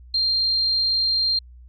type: tone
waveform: sine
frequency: 4186 Hz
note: C8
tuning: in tune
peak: -18 dBFS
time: 0.14-1.39 s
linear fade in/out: 5 ms
effects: added 61 Hz sine -42 dBFS peak until 1.68 s